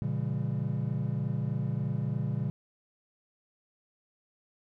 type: chord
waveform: triangle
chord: A# diminished seventh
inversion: none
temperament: just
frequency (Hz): 116.54 / 139.85 / 167.82 / 201.4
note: A#2 / C#3 / E3 / G3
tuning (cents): 0 / +16 / +31 / +47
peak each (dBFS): -31 / -30 / -35 / -35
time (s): 0.02-2.5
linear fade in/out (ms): 0
effects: none